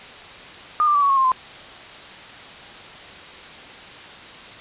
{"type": "tone with pitch steps", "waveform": "sine", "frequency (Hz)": [1218, 1184.7, 1152.3, 1120.8, 1090.1, 1060.3, 1031.3], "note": ["D#6", "D6", "D6", "C#6", "C#6", "C6", "C6"], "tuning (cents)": [-37, 15, -33, 19, -29, 23, -25], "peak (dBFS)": -14, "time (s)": [0.8, 1.318], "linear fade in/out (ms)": 0, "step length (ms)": 74, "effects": ["white hiss -39 dBFS RMS until 4.6 s", "resampled to 8000 Hz"]}